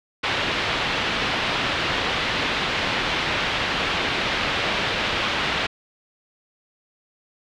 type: low-pass noise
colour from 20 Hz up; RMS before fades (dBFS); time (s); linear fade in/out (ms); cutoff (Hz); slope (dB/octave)
white; -24; 0.23-5.67; 10; 3500; 24
effects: none